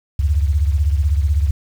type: beating tone pair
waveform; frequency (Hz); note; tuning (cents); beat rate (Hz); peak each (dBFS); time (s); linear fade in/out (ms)
sine; 71.3 / 87.3; C#2 / F2; +49 / 0; 16; -14 / -20; 0.19-1.51; 5
effects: 7-bit